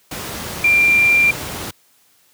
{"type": "tone in noise", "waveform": "sine", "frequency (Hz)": 2376, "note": "D7", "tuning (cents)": 20, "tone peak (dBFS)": -10, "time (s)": [0.64, 1.31], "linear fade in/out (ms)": 5, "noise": "pink", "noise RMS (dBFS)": -27, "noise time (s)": [0.11, 1.71], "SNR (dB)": 14, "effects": ["white hiss -56 dBFS RMS until 2.33 s", "high-pass 80 Hz 12 dB/octave"]}